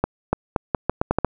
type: accelerating click train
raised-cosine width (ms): 1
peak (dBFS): -4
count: 9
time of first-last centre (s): 0.04-1.247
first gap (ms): 290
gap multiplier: 0.8
effects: none